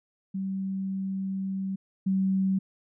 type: tone pair in turn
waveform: sine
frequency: 192.3 / 191.28 Hz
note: G3 / G3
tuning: -33 / -42 cents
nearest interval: unison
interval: 9 cents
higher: first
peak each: -28 / -22 dBFS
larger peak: second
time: 0.34-1.76 / 2.06-2.59 s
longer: first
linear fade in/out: 10 ms
effects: none